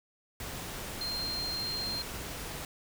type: tone in noise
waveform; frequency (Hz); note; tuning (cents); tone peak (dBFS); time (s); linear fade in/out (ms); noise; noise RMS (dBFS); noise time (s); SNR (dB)
sine; 4186; C8; 0; -33; 1.01-2.02; 2; pink; -40; 0.4-2.65; +4
effects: none